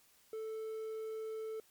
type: tone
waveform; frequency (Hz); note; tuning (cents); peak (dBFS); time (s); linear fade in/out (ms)
triangle; 440; A4; 0; -37; 0.33-1.6; 2
effects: white hiss -67 dBFS RMS until 1.7 s + MP3 96 kbps